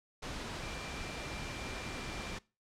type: tone in noise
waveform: sine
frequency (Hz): 2369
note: D7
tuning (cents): +14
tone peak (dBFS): -48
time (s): 0.62-2.37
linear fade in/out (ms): 10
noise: pink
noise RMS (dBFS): -41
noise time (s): 0.22-2.39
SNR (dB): -10
effects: noise-tail reverb RT60 0.3 s tail -22 dB re dry + low-pass 6000 Hz 12 dB/octave

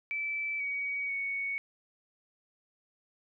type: tone with pitch steps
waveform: sine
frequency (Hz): 2317 / 2257 / 2225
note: D7 / C#7 / C#7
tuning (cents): -24 / +31 / +6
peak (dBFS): -31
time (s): 0.11-1.58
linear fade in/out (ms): 0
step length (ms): 490
effects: none

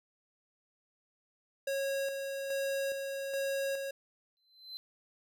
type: tone with tremolo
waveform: square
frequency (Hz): 548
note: C#5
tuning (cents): -20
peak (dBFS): -32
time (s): 1.67-3.91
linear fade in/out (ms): 5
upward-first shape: square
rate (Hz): 1.2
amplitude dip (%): 40
type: tone with exponential growth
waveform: triangle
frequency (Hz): 4068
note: C8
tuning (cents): -50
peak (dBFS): -37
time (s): 4.37-4.77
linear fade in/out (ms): 0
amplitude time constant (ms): 86
effects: none

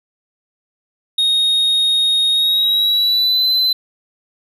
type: tone with pitch glide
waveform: triangle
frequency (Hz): 3729 to 4043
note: A#7 to B7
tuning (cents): 0 to +40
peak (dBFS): -11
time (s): 1.18-3.73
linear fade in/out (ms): 5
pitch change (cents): +140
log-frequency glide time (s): 2.31-3.47
effects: none

